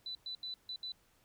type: tone bursts at uneven times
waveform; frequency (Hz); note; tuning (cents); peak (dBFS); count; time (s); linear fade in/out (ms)
sine; 3988; B7; +16; -39; 5; 0.06-0.15 / 0.26-0.35 / 0.43-0.54 / 0.69-0.76 / 0.83-0.92; 2
effects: pink hiss -70 dBFS RMS until 1.24 s